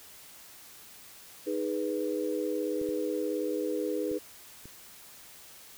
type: chord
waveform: sine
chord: G# minor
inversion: second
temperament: equal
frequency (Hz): 311.1 / 415.3 / 493.9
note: D#4 / G#4 / B4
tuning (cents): 0 / 0 / 0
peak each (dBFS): -33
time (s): 1.46-4.19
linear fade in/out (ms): 20
type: clicks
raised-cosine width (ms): 3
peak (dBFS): -34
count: 4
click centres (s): 2.815 / 2.89 / 4.115 / 4.656
effects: white hiss -51 dBFS RMS until 5.77 s